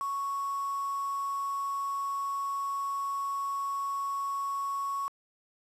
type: tone with quantisation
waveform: sine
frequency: 1108.7 Hz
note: C#6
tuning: in tune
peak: -30 dBFS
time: 0.01-5.08 s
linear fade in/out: 0 ms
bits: 7
effects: low-pass 9000 Hz 12 dB/octave